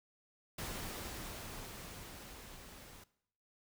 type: noise with level ramp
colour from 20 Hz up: pink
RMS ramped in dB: -42 to -55 dBFS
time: 0.58-3.04 s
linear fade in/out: 5 ms
effects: noise-tail reverb RT60 0.7 s tail -19 dB re dry